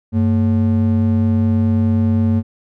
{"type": "ring-modulated tone", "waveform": "triangle", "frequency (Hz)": 161.6, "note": "E3", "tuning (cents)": -34, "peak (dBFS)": -7, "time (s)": [0.12, 2.43], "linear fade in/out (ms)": 50, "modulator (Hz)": 64.7, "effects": []}